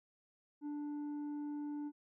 sine tone with tanh clipping, 293.7 Hz, D4, in tune, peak -40 dBFS, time 0.61-1.92 s, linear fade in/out 50 ms, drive 5 dB, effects none

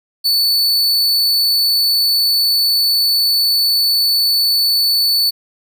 45% pulse tone, 4472 Hz, C#8, 14 cents sharp, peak -11 dBFS, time 0.24-5.31 s, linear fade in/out 20 ms, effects none

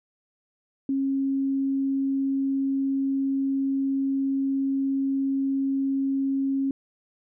sine tone, 271.7 Hz, C#4, 35 cents flat, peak -22 dBFS, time 0.89-6.71 s, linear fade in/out 2 ms, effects none

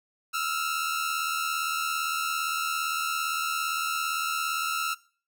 sawtooth tone pair together, 1305.4 / 1383 Hz, E6 / F6, -17 / -17 cents, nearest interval minor second, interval 100 cents, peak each -26 dBFS, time 0.33-4.95 s, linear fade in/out 20 ms, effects noise-tail reverb RT60 0.4 s tail -19 dB re dry

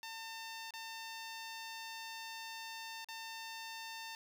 10% pulse tone with dropouts, 900 Hz, A5, 39 cents sharp, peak -36 dBFS, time 0.03-4.15 s, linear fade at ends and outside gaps 1 ms, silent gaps 0.707-0.737 / 3.045-3.086 s, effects none

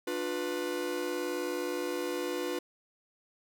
45% pulse chord, B diminished, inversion first, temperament just, 296.3 / 355.6 / 493.9 Hz, D4 / F4 / B4, +15 / +31 / 0 cents, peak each -38 / -35 / -36 dBFS, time 0.07-2.59 s, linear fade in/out 5 ms, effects none

